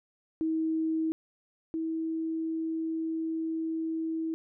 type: tone pair in turn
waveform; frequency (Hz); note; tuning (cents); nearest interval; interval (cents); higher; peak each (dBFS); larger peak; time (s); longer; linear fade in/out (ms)
sine; 320 / 323.2; D#4 / E4; +49 / -34; unison; 17; second; -26 / -29; first; 0.41-1.12 / 1.74-4.34; second; 0
effects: none